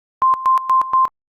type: tone with tremolo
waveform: sine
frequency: 1046.5 Hz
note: C6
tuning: in tune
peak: -10 dBFS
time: 0.22-1.08 s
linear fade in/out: 0 ms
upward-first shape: square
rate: 4.2 Hz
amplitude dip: 80%
effects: Opus 48 kbps